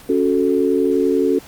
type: chord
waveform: sine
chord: F# minor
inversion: second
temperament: equal with one note detuned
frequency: 277.2 / 368.5 / 440 Hz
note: C#4 / F#4 / A4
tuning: 0 / -7 / 0 cents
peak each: -18 dBFS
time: 0.09-1.39 s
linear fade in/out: 5 ms
effects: pink hiss -42 dBFS RMS until 1.47 s + Opus 48 kbps